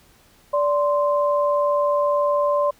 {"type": "tone pair together", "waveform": "sine", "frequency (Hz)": [582, 1043], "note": ["D5", "C6"], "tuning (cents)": [-16, -6], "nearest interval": "minor seventh", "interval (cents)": 1010, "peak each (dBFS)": [-18, -22], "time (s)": [0.53, 2.71], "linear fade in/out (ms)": 10, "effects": ["pink hiss -55 dBFS RMS until 2.79 s"]}